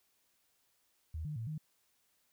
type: tone with pitch steps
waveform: sine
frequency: 79.1 / 151 / 113.3 / 154.5 Hz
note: D#2 / D3 / A#2 / D#3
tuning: +29 / +48 / -49 / -12 cents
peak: -37 dBFS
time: 1.14-1.58 s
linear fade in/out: 5 ms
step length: 110 ms
effects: white hiss -75 dBFS RMS until 2.32 s